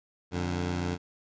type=tone pair together; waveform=15% pulse; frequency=88.8 / 146.83 Hz; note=F2 / D3; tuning=+29 / 0 cents; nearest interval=major sixth; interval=871 cents; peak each=-23 / -31 dBFS; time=0.31-0.98 s; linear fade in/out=50 ms; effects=resampled to 16000 Hz